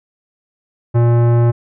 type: tone with tanh clipping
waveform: sine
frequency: 118.4 Hz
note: A#2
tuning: 27 cents sharp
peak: -11 dBFS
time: 0.94-1.52 s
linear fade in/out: 20 ms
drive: 17 dB
effects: none